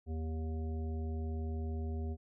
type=harmonic tone; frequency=79.4 Hz; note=D#2; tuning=36 cents sharp; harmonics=1 / 3 / 5 / 7 / 9; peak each=-35 / -44 / -47 / -58 / -54 dBFS; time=0.06-2.17 s; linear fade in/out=50 ms; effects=none